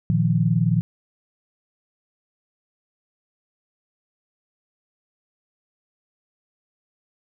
sine chord, Bb suspended fourth, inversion none, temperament equal, 116.54 / 155.56 / 174.61 Hz, Bb2 / Eb3 / F3, 0 / 0 / 0 cents, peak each -21 dBFS, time 0.1-0.81 s, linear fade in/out 0 ms, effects none

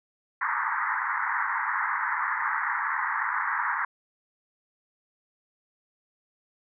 pink band-pass noise, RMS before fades -28 dBFS, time 0.41-3.85 s, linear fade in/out 5 ms, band 870 to 2000 Hz, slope 96 dB/octave, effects none

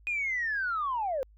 sine linear sweep, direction down, 2489 to 497.7 Hz, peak -27 dBFS, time 0.07-1.23 s, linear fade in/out 0 ms, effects tanh soft clip ceiling -23 dBFS + added 52 Hz sine -54 dBFS peak until 1.37 s

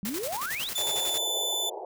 sine exponential sweep, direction up, 185 to 4090 Hz, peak -31 dBFS, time 0.03-0.69 s, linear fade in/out 0 ms
white noise with tremolo, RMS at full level -34 dBFS, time 0.05-1.18 s, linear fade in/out 2 ms, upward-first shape square, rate 11 Hz, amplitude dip 60%
sawtooth tone, 3508 Hz, A7, 6 cents flat, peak -24 dBFS, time 0.75-1.7 s, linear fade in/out 10 ms
white band-pass noise, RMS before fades -38 dBFS, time 0.78-1.85 s, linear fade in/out 2 ms, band 350 to 920 Hz, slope 96 dB/octave
effects none

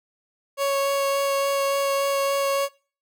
30% pulse tone with vibrato, 554.4 Hz, C#5, in tune, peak -18 dBFS, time 0.57-2.69 s, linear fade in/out 50 ms, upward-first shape sine, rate 3.5 Hz, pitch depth 8 cents each way, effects noise-tail reverb RT60 0.4 s tail -23 dB re dry

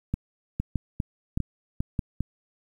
two click trains, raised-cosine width 5 ms, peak -14 / -13 dBFS, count 5 / 4, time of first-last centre 0.6-2.206 / 0.14-1.992 s, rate 2.49 / 1.62 Hz, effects 9-bit

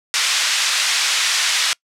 white band-pass noise, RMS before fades -18 dBFS, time 0.14-1.73 s, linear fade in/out 0 ms, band 1500 to 5600 Hz, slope 12 dB/octave, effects noise-tail reverb RT60 0.1 s tail -26 dB re dry + low-pass 10000 Hz 12 dB/octave

